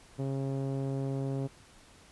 sawtooth tone with low-pass filter, 135.8 Hz, C#3, 35 cents flat, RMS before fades -33 dBFS, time 0.18-1.48 s, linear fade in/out 20 ms, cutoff 520 Hz, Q 1.2, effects pink hiss -57 dBFS RMS until 2.11 s + resampled to 24000 Hz

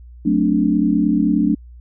sine chord, D dominant seventh, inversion first, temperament just, 183.54 / 220.2 / 264.3 / 293.7 Hz, F#3 / A3 / C4 / D4, -14 / +2 / +18 / 0 cents, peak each -20 / -18 / -22 / -17 dBFS, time 0.25-1.55 s, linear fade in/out 10 ms, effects added 60 Hz sine -37 dBFS peak until 1.8 s

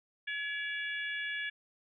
harmonic tone with a mistuned harmonic, 565 Hz, C#5, 33 cents sharp, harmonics 3 / 4 / 5 / 6, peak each -36 / -40 / -45 / -44 dBFS, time 0.27-1.5 s, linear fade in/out 10 ms, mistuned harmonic 4, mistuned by +38 cents, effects none

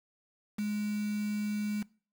sine tone with quantisation, 209 Hz, G#3, 11 cents sharp, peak -30 dBFS, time 0.58-1.83 s, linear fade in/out 10 ms, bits 7, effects noise-tail reverb RT60 0.4 s tail -22 dB re dry

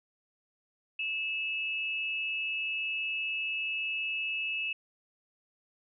sine tone pair together, 2625 / 2866 Hz, E7 / F7, -8 / +44 cents, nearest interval major second, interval 152 cents, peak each -31 / -39 dBFS, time 0.99-4.73 s, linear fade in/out 5 ms, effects none

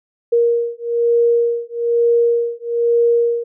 sine beating tone pair, 469.7 / 470.8 Hz, A#4 / A#4, +13 / +17 cents, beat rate 1.1 Hz, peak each -16 / -16 dBFS, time 0.32-3.44 s, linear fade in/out 10 ms, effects none

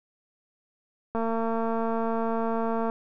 click train, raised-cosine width 1 ms, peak -16 dBFS, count 398, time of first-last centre 1.15-2.899 s, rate 227 Hz, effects none

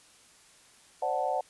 sine chord, D dominant seventh, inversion third, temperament equal, 523.3 / 587.3 / 740 / 880 Hz, C5 / D5 / F#5 / A5, 0 / 0 / 0 / 0 cents, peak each -34 / -33 / -30 / -34 dBFS, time 1.02-1.41 s, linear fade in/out 5 ms, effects white hiss -58 dBFS RMS until 1.49 s + resampled to 24000 Hz

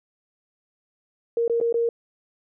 sine tone with dropouts, 466.2 Hz, A#4, in tune, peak -19 dBFS, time 1.37-1.89 s, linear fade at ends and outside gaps 2 ms, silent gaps 1.479-1.497 / 1.602-1.612 / 1.726-1.742 s, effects none

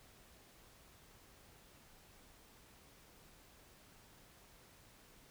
silence, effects pink hiss -63 dBFS RMS until 5.3 s

